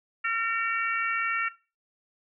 harmonic tone, 455.8 Hz, A#4, 39 cents flat, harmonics 3 / 4 / 5 / 6, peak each -28 / -30 / -32 / -34 dBFS, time 0.24-1.49 s, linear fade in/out 10 ms, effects noise-tail reverb RT60 0.3 s tail -17 dB re dry

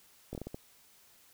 slowing click train, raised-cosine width 2 ms, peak -26 dBFS, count 6, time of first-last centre 0.33-0.545 s, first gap 20 ms, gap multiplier 1.39, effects white hiss -62 dBFS RMS until 1.33 s

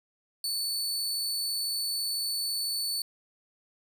sawtooth tone, 4474 Hz, C#8, 15 cents sharp, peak -26 dBFS, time 0.44-3.02 s, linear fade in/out 2 ms, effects none

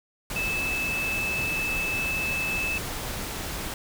sine tone in noise, 2617 Hz, E7, 13 cents flat, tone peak -26 dBFS, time 0.36-2.78 s, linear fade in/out 2 ms, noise pink, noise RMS -33 dBFS, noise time 0.3-3.74 s, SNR +4 dB, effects none

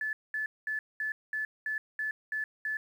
sine tone bursts, 1733 Hz, A6, 27 cents flat, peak -30 dBFS, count 9, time 0.01-2.77 s, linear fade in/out 2 ms, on 120 ms, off 210 ms, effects 10-bit

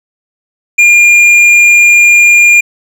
sine tone with hard clipping, 2409 Hz, D7, 43 cents sharp, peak -3 dBFS, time 0.78-2.61 s, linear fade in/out 10 ms, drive 6 dB, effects none

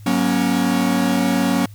45% pulse chord, F# major, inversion none, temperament equal with one note detuned, 185 / 238 / 277.2 Hz, F#3 / A#3 / C#4, 0 / +36 / 0 cents, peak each -21 / -20 / -20 dBFS, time 0.06-1.66 s, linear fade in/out 5 ms, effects added 104 Hz sine -36 dBFS peak until 1.74 s + white hiss -53 dBFS RMS until 1.74 s

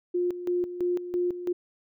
sine tone with tremolo, 354.9 Hz, F4, 28 cents sharp, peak -23 dBFS, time 0.14-1.53 s, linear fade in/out 10 ms, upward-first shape square, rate 3 Hz, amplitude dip 70%, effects none

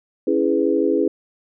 sine chord, C# minor seventh, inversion none, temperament equal with one note detuned, 277.2 / 329.6 / 415.3 / 495.9 Hz, C#4 / E4 / G#4 / B4, 0 / 0 / 0 / +7 cents, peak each -22 / -20 / -20 / -23 dBFS, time 0.27-1.08 s, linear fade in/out 5 ms, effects none

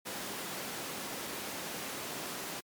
pink high-pass noise, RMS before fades -40 dBFS, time 0.05-2.61 s, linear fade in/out 20 ms, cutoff 220 Hz, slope 12 dB/octave, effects MP3 96 kbps

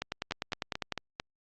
two click trains, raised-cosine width 0.2 ms, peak -16 / -14 dBFS, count 5 / 10, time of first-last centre 0.31-1.199 / 0.02-0.923 s, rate 4.5 / 9.97 Hz, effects low-pass 5000 Hz 12 dB/octave + Opus 48 kbps

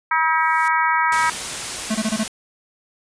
harmonic tone, 320.3 Hz, E4, 50 cents flat, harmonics 3 / 4 / 5 / 6 / 7, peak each -19 / -21 / -23 / -25 / -26 dBFS, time 0.11-1.3 s, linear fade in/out 5 ms
blue noise with exponential growth, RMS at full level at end -32 dBFS, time 0.22-0.68 s, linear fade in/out 0 ms, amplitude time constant 100 ms
white noise, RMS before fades -27 dBFS, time 1.12-2.28 s, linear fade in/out 2 ms
square tone bursts, 217.8 Hz, A3, 17 cents flat, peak -19 dBFS, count 5, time 1.9-2.238 s, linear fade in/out 10 ms, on 50 ms, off 22 ms
effects resampled to 22050 Hz

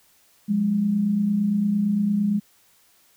sine tone pair together, 177.7 / 206.5 Hz, F3 / G#3, +30 / -10 cents, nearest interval minor third, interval 260 cents, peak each -28 / -19 dBFS, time 0.48-2.4 s, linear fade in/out 20 ms, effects white hiss -59 dBFS RMS until 3.16 s

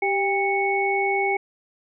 sine tone cluster, 390.7 / 800 / 2215 Hz, G4 / G5 / C#7, -6 / +35 / -2 cents, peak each -24 dBFS, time 0.02-1.37 s, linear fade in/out 5 ms, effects none

